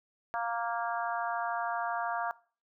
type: harmonic tone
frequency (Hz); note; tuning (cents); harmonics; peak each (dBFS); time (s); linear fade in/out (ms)
233.1; A#3; 0; 3 / 4 / 5 / 6 / 7; -34 / -36 / -38 / -40 / -41; 0.34-2.31; 0
effects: noise-tail reverb RT60 0.4 s tail -20 dB re dry